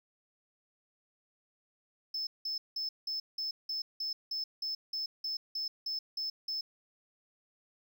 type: tone bursts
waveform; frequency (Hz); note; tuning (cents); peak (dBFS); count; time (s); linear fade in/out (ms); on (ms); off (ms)
triangle; 5250; E8; -8; -32; 15; 2.14-6.61; 5; 130; 180
effects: none